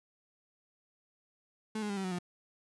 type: tone with pitch steps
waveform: 35% pulse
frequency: 217.2 / 208.6 / 200.3 / 192.39 / 184.76 / 177.44 Hz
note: A3 / G#3 / G3 / G3 / F#3 / F3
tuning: -22 / +8 / +38 / -32 / -2 / +28 cents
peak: -32 dBFS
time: 1.75-2.188 s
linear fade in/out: 5 ms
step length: 73 ms
effects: resampled to 24000 Hz